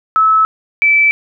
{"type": "tone pair in turn", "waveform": "sine", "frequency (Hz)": [1300, 2316], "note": ["E6", "D7"], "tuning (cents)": [-24, -25], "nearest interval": "minor seventh", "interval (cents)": 999, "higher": "second", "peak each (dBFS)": -7, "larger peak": "neither", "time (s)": [[0.16, 0.45], [0.82, 1.11]], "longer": "neither", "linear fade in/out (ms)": 0, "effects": []}